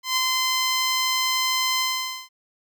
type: tone with ADSR envelope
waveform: 10% pulse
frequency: 1033 Hz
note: C6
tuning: 22 cents flat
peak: -10 dBFS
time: 0.03-2.29 s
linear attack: 140 ms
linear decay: 9 ms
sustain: -2 dB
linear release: 490 ms
effects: none